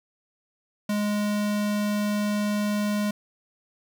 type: tone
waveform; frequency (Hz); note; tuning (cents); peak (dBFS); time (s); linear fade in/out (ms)
square; 207.7; G#3; 0; -24; 0.89-3.11; 5
effects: 9-bit